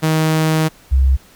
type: tone pair in turn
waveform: sawtooth / sine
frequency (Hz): 157.9 / 66.39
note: D#3 / C2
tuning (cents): +26 / +26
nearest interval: octave + minor third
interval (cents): 1500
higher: first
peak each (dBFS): -9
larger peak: neither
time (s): 0.02-0.69 / 0.91-1.17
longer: first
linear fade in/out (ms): 20
effects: pink hiss -47 dBFS RMS until 1.35 s